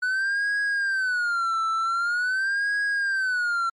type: tone with vibrato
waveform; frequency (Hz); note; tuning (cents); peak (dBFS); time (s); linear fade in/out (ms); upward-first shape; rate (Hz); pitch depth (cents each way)
triangle; 1480; F#6; 0; -20; 0.02-3.7; 10; sine; 0.45; 190
effects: MP3 48 kbps